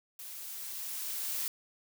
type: noise with level ramp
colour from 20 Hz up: blue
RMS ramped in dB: -45 to -34 dBFS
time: 0.19-1.48 s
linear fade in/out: 2 ms
effects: none